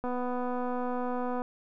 click train, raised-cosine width 1 ms, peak -21 dBFS, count 343, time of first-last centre 0.04-1.419 s, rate 248 Hz, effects none

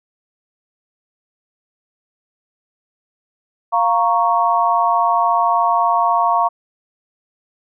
sine chord, Bb minor, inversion second, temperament equal, 698.5 / 932.3 / 1108.7 Hz, F5 / Bb5 / Db6, 0 / 0 / 0 cents, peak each -17 dBFS, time 3.72-6.49 s, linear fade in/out 20 ms, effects none

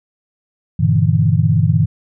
sine chord, E half-diminished seventh, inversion first, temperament just, 98.89 / 118.67 / 148.33 / 164.81 Hz, G2 / Bb2 / D3 / E3, +16 / +31 / +18 / 0 cents, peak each -16 dBFS, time 0.79-1.86 s, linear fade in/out 10 ms, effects none

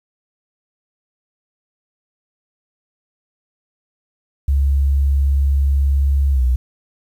sine tone with pitch glide, 69.3 to 62.46 Hz, C#2 to B1, 0 to +20 cents, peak -12 dBFS, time 4.48-6.56 s, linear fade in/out 5 ms, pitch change -180 cents, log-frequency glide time 6.32-6.42 s, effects 8-bit

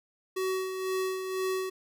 square tone with tremolo, 376.3 Hz, F#4, 29 cents sharp, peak -28 dBFS, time 0.36-1.7 s, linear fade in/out 10 ms, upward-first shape sine, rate 2 Hz, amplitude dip 50%, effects none

